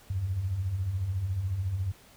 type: beating tone pair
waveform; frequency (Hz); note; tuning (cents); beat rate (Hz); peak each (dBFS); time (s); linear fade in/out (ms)
sine; 82.41 / 96.41; E2 / G2; 0 / -28; 14; -37 / -28; 0.1-1.92; 5
effects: pink hiss -56 dBFS RMS until 2.16 s